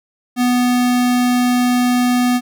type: tone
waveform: square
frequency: 246.9 Hz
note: B3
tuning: in tune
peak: -13 dBFS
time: 0.36-2.41 s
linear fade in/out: 50 ms
effects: none